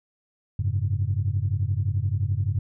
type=chord; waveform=sine; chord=F# suspended second; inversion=none; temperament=just; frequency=92.5 / 104.06 / 138.75 Hz; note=F#2 / G#2 / C#3; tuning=0 / +4 / +2 cents; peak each=-25 / -24 / -30 dBFS; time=0.59-2.59 s; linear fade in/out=5 ms; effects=tanh soft clip ceiling -14 dBFS